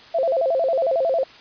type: tone with vibrato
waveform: sine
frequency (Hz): 595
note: D5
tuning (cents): +22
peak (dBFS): -17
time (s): 0.14-1.24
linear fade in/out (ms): 10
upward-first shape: square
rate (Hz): 11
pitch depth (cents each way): 200
effects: white hiss -45 dBFS RMS until 1.4 s + resampled to 11025 Hz